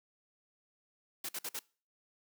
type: noise bursts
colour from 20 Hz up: white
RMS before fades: -39 dBFS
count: 4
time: 1.24-1.592 s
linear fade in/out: 5 ms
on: 49 ms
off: 52 ms
effects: noise-tail reverb RT60 0.4 s tail -24 dB re dry + high-pass 150 Hz 12 dB/octave